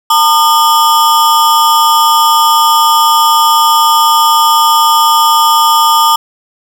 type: ring-modulated tone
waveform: square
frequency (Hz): 1062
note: C6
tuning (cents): +25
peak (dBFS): -3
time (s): 0.1-6.16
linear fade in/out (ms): 5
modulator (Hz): 152
effects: 7-bit